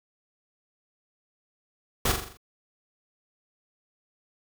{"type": "noise with echo", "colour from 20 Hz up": "pink", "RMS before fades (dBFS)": -24, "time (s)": [2.05, 2.12], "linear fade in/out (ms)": 5, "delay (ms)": 42, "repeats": 6, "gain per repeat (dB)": -5, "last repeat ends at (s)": 2.372, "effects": []}